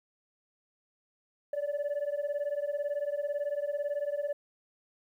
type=beating tone pair; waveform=sine; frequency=570 / 588 Hz; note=C#5 / D5; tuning=+48 / +2 cents; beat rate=18 Hz; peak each=-31 dBFS; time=1.53-4.33 s; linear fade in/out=5 ms; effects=tanh soft clip ceiling -27 dBFS + 11-bit